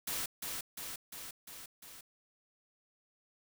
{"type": "noise with echo", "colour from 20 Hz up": "white", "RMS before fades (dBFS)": -37, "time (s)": [0.07, 0.26], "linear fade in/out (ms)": 5, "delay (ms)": 350, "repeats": 5, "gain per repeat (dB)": -3, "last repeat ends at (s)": 2.01, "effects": []}